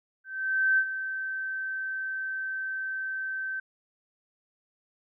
sine tone with ADSR envelope, 1547 Hz, G6, 23 cents flat, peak -19 dBFS, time 0.24-3.6 s, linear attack 540 ms, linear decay 65 ms, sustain -11 dB, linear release 6 ms, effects none

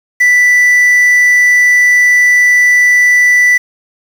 triangle tone with quantisation, 1975.5 Hz, B6, in tune, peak -3 dBFS, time 0.2-3.58 s, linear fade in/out 10 ms, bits 5, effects none

